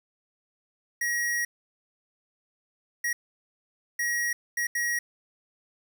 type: tone bursts at uneven times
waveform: square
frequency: 1900 Hz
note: A#6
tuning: 33 cents sharp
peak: -26 dBFS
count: 5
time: 1.01-1.45 / 3.04-3.13 / 3.99-4.33 / 4.57-4.67 / 4.75-4.99 s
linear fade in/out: 5 ms
effects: 9-bit